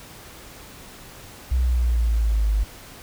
sine exponential sweep, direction down, 64 to 50.4 Hz, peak -17 dBFS, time 1.51-2.64 s, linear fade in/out 10 ms, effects pink hiss -43 dBFS RMS until 3.02 s

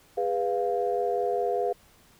sine chord, F diminished, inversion first, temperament equal with one note detuned, 408.9 / 493.9 / 698.5 Hz, Ab4 / Cb5 / F5, -27 / 0 / 0 cents, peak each -28 dBFS, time 0.17-1.73 s, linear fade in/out 10 ms, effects tanh soft clip ceiling -14 dBFS + pink hiss -58 dBFS RMS until 2.19 s

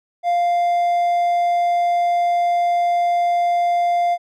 triangle tone, 698 Hz, F5, 1 cent flat, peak -13 dBFS, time 0.23-4.18 s, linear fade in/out 50 ms, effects none

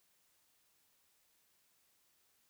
silence, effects white hiss -74 dBFS RMS until 2.49 s

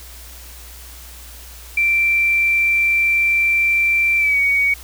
sine tone with pitch glide, 2349 to 2246 Hz, D7 to C#7, 0 to +22 cents, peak -13 dBFS, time 1.77-4.74 s, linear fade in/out 5 ms, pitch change -78 cents, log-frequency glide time 4.18-4.38 s, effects added 60 Hz sine -38 dBFS peak until 4.83 s + white hiss -40 dBFS RMS until 4.83 s

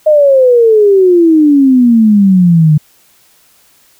sine exponential sweep, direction down, 624 to 148.4 Hz, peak -3 dBFS, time 0.06-2.78 s, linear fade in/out 10 ms, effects white hiss -48 dBFS RMS until 3.99 s

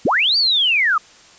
sine linear two-way sweep, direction up then down, 126.9 to 4699 to 1168 Hz, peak -13 dBFS, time 0.05-0.98 s, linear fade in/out 5 ms, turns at 0.37 s, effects white hiss -46 dBFS RMS until 1.38 s + resampled to 16000 Hz

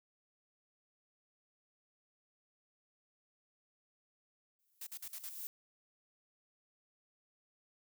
violet noise with exponential growth, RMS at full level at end -42 dBFS, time 4.59-5.47 s, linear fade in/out 0 ms, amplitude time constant 190 ms
blue noise bursts, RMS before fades -45 dBFS, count 5, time 4.81-5.293 s, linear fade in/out 5 ms, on 59 ms, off 47 ms
effects none

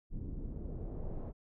brown noise with low-pass filter sweep, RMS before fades -40 dBFS, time 0.1-1.33 s, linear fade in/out 50 ms, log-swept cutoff 270 to 750 Hz, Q 1.4, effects none

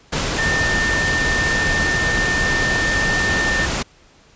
sine tone in noise, 1800 Hz, A6, 39 cents sharp, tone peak -18 dBFS, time 0.38-3.66 s, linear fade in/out 10 ms, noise pink, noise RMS -21 dBFS, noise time 0.12-3.83 s, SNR 0 dB, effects pink hiss -51 dBFS RMS until 4.35 s + resampled to 16000 Hz

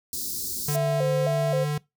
white band-stop noise, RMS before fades -31 dBFS, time 0.13-0.76 s, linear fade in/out 0 ms, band 400 to 4200 Hz, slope 48 dB/octave
square tone with pitch glide, 147.2 to 148.4 Hz, D3 to D3, +4 to +18 cents, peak -25 dBFS, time 0.68-1.78 s, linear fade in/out 5 ms, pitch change +14 cents, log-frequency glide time 0.88-1.42 s
sine tone with vibrato, 587.3 Hz, D5, in tune, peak -23 dBFS, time 0.74-1.65 s, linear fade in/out 20 ms, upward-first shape square, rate 1.9 Hz, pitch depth 210 cents each way
effects noise-tail reverb RT60 0.2 s tail -22 dB re dry

